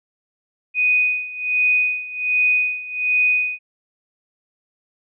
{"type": "tone with tremolo", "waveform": "sine", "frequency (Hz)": 2489, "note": "D#7", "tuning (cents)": 0, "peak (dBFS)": -13, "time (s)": [0.74, 3.59], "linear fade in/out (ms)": 50, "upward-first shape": "sine", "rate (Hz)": 1.3, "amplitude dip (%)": 85, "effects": []}